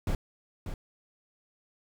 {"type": "noise with echo", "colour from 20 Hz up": "brown", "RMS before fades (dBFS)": -28, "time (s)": [0.07, 0.15], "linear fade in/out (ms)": 2, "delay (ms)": 590, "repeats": 1, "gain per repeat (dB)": -8, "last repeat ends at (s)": 0.74, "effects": []}